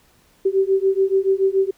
sine beating tone pair, 382.7 / 389.7 Hz, G4 / G4, -42 / -10 cents, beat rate 7 Hz, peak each -18 dBFS, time 0.45-1.71 s, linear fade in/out 10 ms, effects pink hiss -57 dBFS RMS until 1.77 s

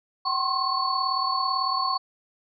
sine tone cluster, 763 / 1050 / 1088 / 4441 Hz, G5 / C6 / C#6 / C#8, -47 / +6 / -33 / +2 cents, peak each -32 / -28 / -26 / -29 dBFS, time 0.25-1.98 s, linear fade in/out 10 ms, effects none

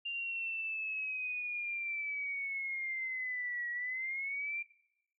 sine linear two-way sweep, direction down then up, 2794 to 1912 to 2382 Hz, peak -35 dBFS, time 0.05-4.63 s, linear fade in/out 10 ms, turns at 3.7 s, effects noise-tail reverb RT60 0.9 s tail -22 dB re dry

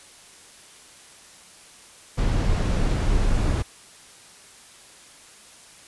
brown noise with low-pass filter sweep, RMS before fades -21 dBFS, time 2.17-3.63 s, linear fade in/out 20 ms, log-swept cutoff 6500 to 10000 Hz, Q 0.87, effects white hiss -48 dBFS RMS until 5.87 s + resampled to 24000 Hz

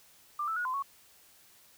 sine tone with pitch steps, 1188 / 1318 / 1450 / 1026 / 1110 Hz, D6 / E6 / F#6 / C6 / C#6, +20 / -1 / -35 / -34 / +2 cents, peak -30 dBFS, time 0.39-0.825 s, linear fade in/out 5 ms, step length 87 ms, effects white hiss -60 dBFS RMS until 1.77 s

